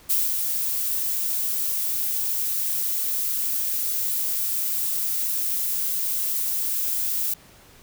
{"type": "noise with ADSR envelope", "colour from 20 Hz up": "violet", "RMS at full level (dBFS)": -20, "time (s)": [0.09, 7.34], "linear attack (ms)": 15, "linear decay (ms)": 200, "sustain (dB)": -5, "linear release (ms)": 6, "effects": ["pink hiss -51 dBFS RMS until 7.82 s"]}